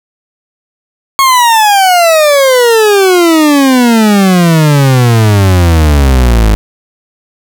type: exponential sweep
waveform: 40% pulse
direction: down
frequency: 1101 to 51.5 Hz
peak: -3 dBFS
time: 1.19-6.55 s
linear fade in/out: 0 ms
effects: none